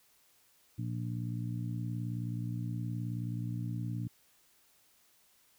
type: harmonic tone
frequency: 59 Hz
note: A#1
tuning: 22 cents sharp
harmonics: 2 / 3 / 4 / 5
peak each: -35 / -41 / -45 / -45 dBFS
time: 0.78-4.08 s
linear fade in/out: 10 ms
effects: white hiss -67 dBFS RMS until 5.58 s